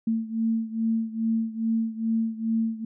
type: beating tone pair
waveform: sine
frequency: 224.2 / 226.6 Hz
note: A3 / A#3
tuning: +33 / -49 cents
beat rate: 2.4 Hz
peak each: -25 / -28 dBFS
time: 0.07-2.85 s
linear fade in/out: 5 ms
effects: none